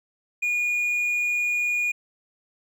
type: tone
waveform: triangle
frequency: 2441 Hz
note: D#7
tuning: 34 cents flat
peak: -20 dBFS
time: 0.42-1.92 s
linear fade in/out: 10 ms
effects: none